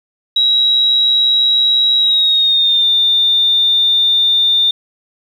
sine tone with pitch glide, 3858 to 3600 Hz, B7 to A7, -41 to +39 cents, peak -9 dBFS, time 0.36-4.71 s, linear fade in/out 5 ms, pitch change -120 cents, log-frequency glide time 1.98-2.84 s, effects 7-bit

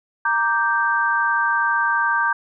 sine chord, G minor, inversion first, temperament equal, 932.3 / 1174.7 / 1568 Hz, Bb5 / D6 / G6, 0 / 0 / 0 cents, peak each -22 / -23 / -19 dBFS, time 0.25-2.33 s, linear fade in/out 5 ms, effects none

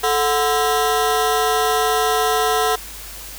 25% pulse ring-modulated tone, 586 Hz, D5, 4 cents flat, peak -9 dBFS, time 0.03-2.76 s, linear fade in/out 10 ms, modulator 148 Hz, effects added 50 Hz sine -39 dBFS peak until 3.38 s + white hiss -35 dBFS RMS until 3.38 s

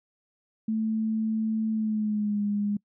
sine tone with pitch glide, 220 to 205.3 Hz, A3 to G#3, 0 to -20 cents, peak -24 dBFS, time 0.68-2.77 s, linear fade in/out 5 ms, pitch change -120 cents, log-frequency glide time 1.71-2.42 s, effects noise-tail reverb RT60 0.1 s tail -25 dB re dry

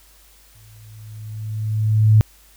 sine tone with exponential growth, 108.2 Hz, A2, 29 cents flat, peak -7 dBFS, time 0.55-2.21 s, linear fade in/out 0 ms, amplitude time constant 360 ms, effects added 50 Hz sine -52 dBFS peak until 2.56 s + white hiss -52 dBFS RMS until 2.56 s

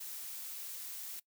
blue noise, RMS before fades -44 dBFS, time 0-1.2 s, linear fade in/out 10 ms, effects noise-tail reverb RT60 0.1 s tail -21 dB re dry

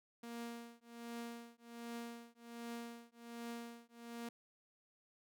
sawtooth tone with tremolo, 234.6 Hz, A#3, 11 cents sharp, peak -39 dBFS, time 0.23-4.29 s, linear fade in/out 5 ms, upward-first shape triangle, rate 1.3 Hz, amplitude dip 100%, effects none

